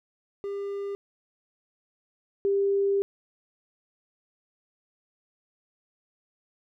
triangle / sine tone pair in turn, 400.1 / 397.1 Hz, G4 / G4, +35 / +22 cents, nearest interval unison, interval 13 cents, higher first, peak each -28 / -21 dBFS, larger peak second, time 0.44-0.95 / 2.45-3.02 s, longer second, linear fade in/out 0 ms, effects none

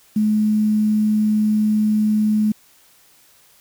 sine tone with quantisation, 213.5 Hz, G#3, 48 cents sharp, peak -14 dBFS, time 0.16-2.52 s, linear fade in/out 5 ms, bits 7, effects white hiss -53 dBFS RMS until 3.6 s

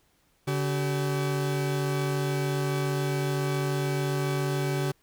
40% pulse tone pair together, 142.6 / 380.7 Hz, C#3 / F#4, +49 / +49 cents, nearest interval octave + perfect fourth, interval 1700 cents, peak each -26 / -30 dBFS, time 0.47-4.92 s, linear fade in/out 10 ms, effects pink hiss -67 dBFS RMS until 5.02 s

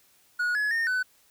triangle tone with pitch steps, 1454 / 1695 / 1831 / 1504 Hz, F#6 / G#6 / A#6 / F#6, -31 / +35 / -32 / +28 cents, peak -22 dBFS, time 0.39-1.03 s, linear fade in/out 10 ms, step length 160 ms, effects white hiss -62 dBFS RMS until 1.3 s

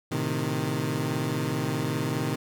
20% pulse chord, A diminished, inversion none, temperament equal with one note detuned, 111.86 / 130.81 / 155.56 Hz, A2 / C3 / Eb3, +29 / 0 / 0 cents, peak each -28 / -25 / -25 dBFS, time 0.11-2.36 s, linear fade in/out 10 ms, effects none

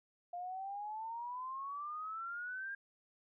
sine exponential sweep, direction up, 697 to 1619 Hz, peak -40 dBFS, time 0.33-2.75 s, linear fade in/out 5 ms, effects none

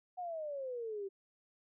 sine exponential sweep, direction down, 740 to 383.4 Hz, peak -38 dBFS, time 0.17-1.09 s, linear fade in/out 20 ms, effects none

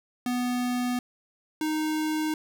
square tone pair in turn, 246.9 / 310.1 Hz, B3 / D#4, 0 / -6 cents, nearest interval major third, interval 394 cents, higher second, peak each -26 / -26 dBFS, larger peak neither, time 0.26-0.99 / 1.61-2.34 s, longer neither, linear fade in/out 2 ms, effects none

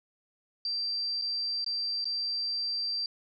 sine tone with dropouts, 4699 Hz, D8, in tune, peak -29 dBFS, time 0.65-3.06 s, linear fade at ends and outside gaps 2 ms, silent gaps 1.215-1.22 / 1.645-1.663 / 2.044-2.054 s, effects none

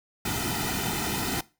pink noise with comb filter, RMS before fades -29 dBFS, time 0.25-1.41 s, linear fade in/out 5 ms, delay 1.8 ms, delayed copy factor -0.85, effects noise-tail reverb RT60 0.3 s tail -20 dB re dry

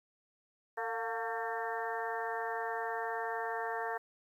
harmonic tone with a mistuned harmonic, 226.2 Hz, A3, 48 cents sharp, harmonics 2 / 3 / 4 / 5 / 6 / 7 / 8, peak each -40 / -40 / -40 / -45 / -47 / -44 / -42 dBFS, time 0.77-3.98 s, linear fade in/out 10 ms, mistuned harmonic 3, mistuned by +58 cents, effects 11-bit

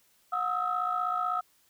sine tone cluster, 726 / 1265 / 1321 Hz, F#5 / D#6 / E6, -33 / +28 / +3 cents, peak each -32 / -30 / -31 dBFS, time 0.32-1.41 s, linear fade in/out 10 ms, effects tanh soft clip ceiling -18 dBFS + white hiss -66 dBFS RMS until 1.69 s

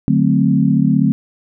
sine chord, D dominant seventh, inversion none, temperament equal with one note detuned, 148.8 / 185 / 220 / 261.6 Hz, D3 / F#3 / A3 / C4, +23 / 0 / 0 / 0 cents, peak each -16 dBFS, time 0.08-1.12 s, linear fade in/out 0 ms, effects none

